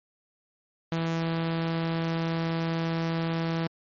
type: tone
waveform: sawtooth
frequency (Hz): 164.81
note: E3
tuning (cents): 0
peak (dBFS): -22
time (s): 0.92-3.67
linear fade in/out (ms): 0
effects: low-pass 5000 Hz 12 dB/octave + MP3 32 kbps